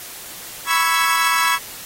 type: chord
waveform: 30% pulse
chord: C# minor seventh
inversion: third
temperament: equal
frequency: 987.8 / 1108.7 / 1318.5 / 1661.2 Hz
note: B5 / C#6 / E6 / G#6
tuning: 0 / 0 / 0 / 0 cents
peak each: -19 dBFS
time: 0.66-1.59 s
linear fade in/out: 50 ms
effects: white hiss -35 dBFS RMS until 1.85 s + AAC 48 kbps